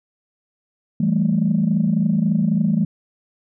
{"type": "tone cluster", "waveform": "sine", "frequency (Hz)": [165.8, 196.8, 220.4], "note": ["E3", "G3", "A3"], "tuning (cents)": [10, 7, 3], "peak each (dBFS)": -19, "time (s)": [1, 2.85], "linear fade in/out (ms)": 5, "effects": ["tanh soft clip ceiling -8 dBFS"]}